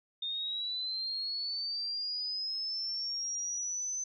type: linear sweep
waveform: sine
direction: up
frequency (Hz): 3637 to 6140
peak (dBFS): -33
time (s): 0.22-4.04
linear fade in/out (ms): 5
effects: none